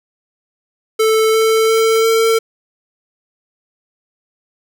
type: tone with pitch steps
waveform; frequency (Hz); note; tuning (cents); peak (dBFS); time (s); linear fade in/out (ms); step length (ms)
square; 440 / 443.6 / 447.2 / 450.8; A4 / A4 / A4 / A4; 0 / +14 / +28 / +42; -11; 0.99-2.39; 10; 350
effects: none